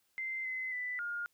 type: tone with pitch steps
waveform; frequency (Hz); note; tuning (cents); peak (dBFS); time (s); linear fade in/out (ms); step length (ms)
sine; 2079 / 2044 / 1989 / 1419; C7 / C7 / B6 / F6; -12 / -41 / +12 / +27; -35; 0.18-1.26; 0; 270
effects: white hiss -75 dBFS RMS until 1.33 s